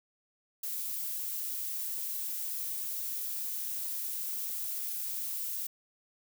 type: noise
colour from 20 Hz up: violet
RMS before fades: -36 dBFS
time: 0.63-5.67 s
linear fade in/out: 5 ms
effects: none